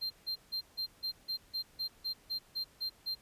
triangle tone bursts, 4169 Hz, C8, 7 cents flat, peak -32 dBFS, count 13, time 0.01-3.152 s, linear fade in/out 20 ms, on 94 ms, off 160 ms, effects pink hiss -63 dBFS RMS until 3.21 s + resampled to 32000 Hz

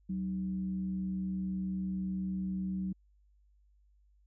sine tone with frequency modulation, 188.1 Hz, F#3, 29 cents sharp, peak -32 dBFS, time 0.09-2.93 s, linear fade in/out 10 ms, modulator 118 Hz, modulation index 0.34, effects added 50 Hz sine -63 dBFS peak until 4.26 s

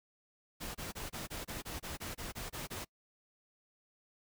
pink noise bursts, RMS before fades -42 dBFS, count 13, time 0.6-2.85 s, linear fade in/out 20 ms, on 150 ms, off 25 ms, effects noise-tail reverb RT60 0.1 s tail -25 dB re dry

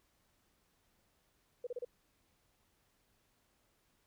sine tone bursts, 489.5 Hz, B4, 15 cents flat, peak -37 dBFS, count 4, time 1.64-1.849 s, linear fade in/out 5 ms, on 29 ms, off 31 ms, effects pink hiss -75 dBFS RMS until 4.06 s

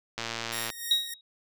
click train, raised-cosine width 0.2 ms, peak -15 dBFS, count 61, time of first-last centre 0.18-0.702 s, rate 115 Hz
5% pulse tone with tremolo, 1864.7 Hz, A#6, in tune, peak -22 dBFS, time 0.52-1.14 s, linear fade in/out 5 ms, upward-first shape sine, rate 3.4 Hz, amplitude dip 65%
sine tone with exponential decay, 3799 Hz, A#7, 32 cents sharp, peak -17 dBFS, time 0.91-1.21 s, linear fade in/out 2 ms, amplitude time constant 65 ms
effects none

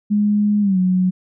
sine tone with pitch glide, 207.7 to 183.97 Hz, G#3 to F#3, 0 to -10 cents, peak -13 dBFS, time 0.1-1.11 s, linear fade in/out 20 ms, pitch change -210 cents, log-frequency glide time 0.61-0.78 s, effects none

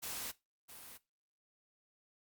white noise with echo, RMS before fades -42 dBFS, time 0.02-0.32 s, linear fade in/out 20 ms, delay 660 ms, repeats 1, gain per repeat -10 dB, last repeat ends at 0.98 s, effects noise-tail reverb RT60 0.2 s tail -17 dB re dry + Opus 48 kbps

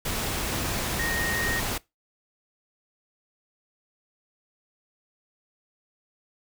sine tone in noise, 1861 Hz, A#6, 3 cents flat, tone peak -28 dBFS, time 0.99-1.6 s, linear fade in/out 5 ms, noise pink, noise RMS -29 dBFS, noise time 0.05-1.78 s, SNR -2 dB, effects noise-tail reverb RT60 0.2 s tail -21 dB re dry

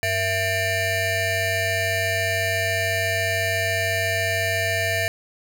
25% pulse ring-modulated tone, 566 Hz, C#5, 36 cents sharp, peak -14 dBFS, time 0.03-5.08 s, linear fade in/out 0 ms, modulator 1230 Hz, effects none

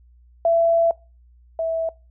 sine tone pair in turn, 669 / 654.1 Hz, E5 / E5, +25 / -14 cents, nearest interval unison, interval 39 cents, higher first, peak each -14 / -20 dBFS, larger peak first, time 0.45-0.91 / 1.59-1.89 s, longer first, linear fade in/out 2 ms, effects noise-tail reverb RT60 0.3 s tail -23 dB re dry + added 60 Hz sine -49 dBFS peak until 2.1 s

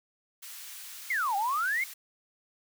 white high-pass noise, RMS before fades -44 dBFS, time 0.42-1.94 s, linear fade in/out 10 ms, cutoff 1400 Hz, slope 12 dB/octave
sine exponential two-way sweep, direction down then up, 2217 to 769 to 2217 Hz, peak -26 dBFS, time 1.1-1.84 s, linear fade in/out 5 ms, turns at 1.36 s
effects none

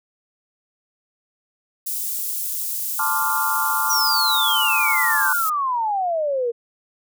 white high-pass noise, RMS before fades -26 dBFS, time 1.86-5.5 s, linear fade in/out 10 ms, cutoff 8900 Hz, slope 12 dB/octave
sine chord, D minor seventh, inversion second, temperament equal, 880 / 1046.5 / 1174.7 / 1396.9 Hz, A5 / C6 / D6 / F6, 0 / 0 / 0 / 0 cents, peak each -25 / -27 / -25 / -24 dBFS, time 2.99-5.33 s, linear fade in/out 2 ms
sine exponential sweep, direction down, 5940 to 459 Hz, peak -19 dBFS, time 3.89-6.52 s, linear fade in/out 20 ms
effects none

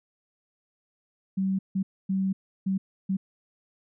sine tone bursts at uneven times, 191.6 Hz, G3, 39 cents flat, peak -23 dBFS, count 5, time 1.37-1.59 / 1.75-1.83 / 2.09-2.33 / 2.66-2.78 / 3.09-3.17 s, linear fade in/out 10 ms, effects none

